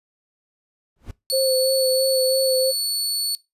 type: noise with exponential growth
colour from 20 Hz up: brown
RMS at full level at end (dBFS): -31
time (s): 0.96-1.11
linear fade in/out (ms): 1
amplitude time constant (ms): 32
type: tone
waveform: sawtooth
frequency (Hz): 4435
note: C#8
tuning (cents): 0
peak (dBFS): -18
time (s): 1.3-3.35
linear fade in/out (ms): 0
type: tone with vibrato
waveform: sine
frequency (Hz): 523.3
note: C5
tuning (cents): 0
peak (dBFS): -18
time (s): 1.32-2.72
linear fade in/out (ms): 20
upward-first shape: sine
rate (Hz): 3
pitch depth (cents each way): 25
effects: noise-tail reverb RT60 0.2 s tail -20 dB re dry + resampled to 32000 Hz